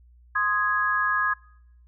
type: chord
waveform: sine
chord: Ab major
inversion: first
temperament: equal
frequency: 1046.5 / 1244.5 / 1661.2 Hz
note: C6 / Eb6 / Ab6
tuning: 0 / 0 / 0 cents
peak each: -28 / -26 / -23 dBFS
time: 0.35-1.34 s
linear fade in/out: 10 ms
effects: noise-tail reverb RT60 0.8 s tail -26 dB re dry + added 60 Hz sine -51 dBFS peak until 1.87 s